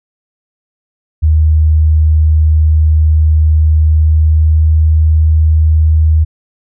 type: tone with pitch glide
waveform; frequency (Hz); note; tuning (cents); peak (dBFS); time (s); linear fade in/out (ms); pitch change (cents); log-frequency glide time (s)
sine; 77.78 to 78.46; D#2 to D#2; 0 to +15; -5; 1.22-6.25; 20; +15; 3.77-4.82
effects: none